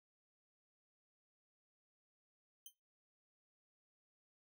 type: tone with exponential decay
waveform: 5% pulse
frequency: 3112 Hz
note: G7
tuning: 13 cents flat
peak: -39 dBFS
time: 2.66-2.74 s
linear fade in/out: 2 ms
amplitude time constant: 17 ms
effects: noise-tail reverb RT60 0.3 s tail -26 dB re dry